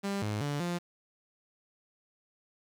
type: tone with pitch steps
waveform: sawtooth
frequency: 198.8 / 105.4 / 144.7 / 174.5 Hz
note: G3 / G#2 / D3 / F3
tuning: +25 / +26 / -25 / -1 cents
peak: -27 dBFS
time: 0.03-0.79 s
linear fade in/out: 20 ms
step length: 190 ms
effects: low-pass 10000 Hz 12 dB/octave + 9-bit